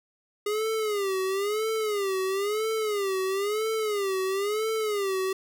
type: tone with vibrato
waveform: square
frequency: 409 Hz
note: G#4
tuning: 26 cents flat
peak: -26 dBFS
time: 0.46-5.33 s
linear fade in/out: 5 ms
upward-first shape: sine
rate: 1 Hz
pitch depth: 140 cents each way
effects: none